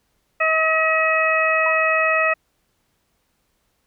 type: harmonic tone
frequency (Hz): 638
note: D#5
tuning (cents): +43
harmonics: 1 / 2 / 3 / 4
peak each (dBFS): -21 / -21 / -21 / -21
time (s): 0.4-2.34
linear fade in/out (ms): 10
type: tone with exponential decay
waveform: sine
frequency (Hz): 987.8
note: B5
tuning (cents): 0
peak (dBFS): -23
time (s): 1.66-1.83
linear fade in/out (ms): 2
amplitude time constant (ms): 36
effects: pink hiss -68 dBFS RMS until 3.86 s